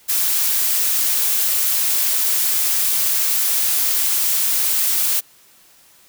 blue noise, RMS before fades -18 dBFS, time 0.08-5.21 s, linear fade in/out 20 ms, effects white hiss -51 dBFS RMS until 6.08 s

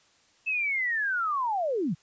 sine linear sweep, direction down, 2637 to 130.81 Hz, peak -25 dBFS, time 0.46-1.95 s, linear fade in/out 20 ms, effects white hiss -63 dBFS RMS until 2.02 s + resampled to 16000 Hz

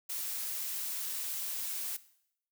blue noise, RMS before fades -37 dBFS, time 0.09-1.97 s, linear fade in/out 10 ms, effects noise-tail reverb RT60 0.7 s tail -17 dB re dry

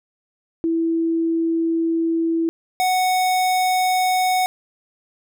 sine / square tone pair in turn, 329.6 / 739.9 Hz, E4 / F#5, 0 / 0 cents, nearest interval octave + major second, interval 1400 cents, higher second, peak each -17 dBFS, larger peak neither, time 0.64-2.49 / 2.8-4.46 s, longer first, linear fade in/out 0 ms, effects none

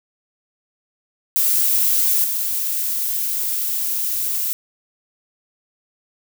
violet noise with level steps, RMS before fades -17 / -22 dBFS, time 1.36-4.53 s, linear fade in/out 0 ms, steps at 2.24 s, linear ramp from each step 2 ms, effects none

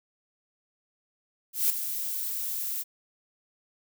violet noise with ADSR envelope, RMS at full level -22 dBFS, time 1.53-2.84 s, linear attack 170 ms, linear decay 4 ms, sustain -10 dB, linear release 30 ms, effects none

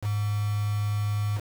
sine tone with quantisation, 104 Hz, G#2, 3 cents sharp, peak -24 dBFS, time 0.01-1.41 s, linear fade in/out 50 ms, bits 6, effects none

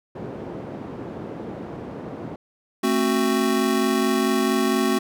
white band-pass noise, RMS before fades -34 dBFS, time 0.15-2.36 s, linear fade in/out 5 ms, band 120 to 420 Hz, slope 12 dB/octave
square chord, F# diminished, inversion first, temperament just, 222 / 266.4 / 370 Hz, A3 / C4 / F#4, +16 / +31 / 0 cents, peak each -24 dBFS, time 2.83-4.99 s, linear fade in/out 10 ms
effects none

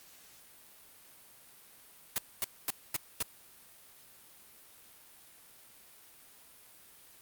white noise bursts, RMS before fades -31 dBFS, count 5, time 2.16-3.225 s, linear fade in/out 0 ms, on 21 ms, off 240 ms, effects white hiss -57 dBFS RMS until 7.21 s + Opus 48 kbps

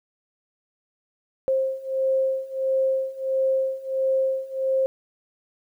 sine beating tone pair, 529 / 530.5 Hz, C5 / C5, +19 / +24 cents, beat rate 1.5 Hz, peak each -25 / -23 dBFS, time 1.48-4.86 s, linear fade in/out 0 ms, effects 10-bit

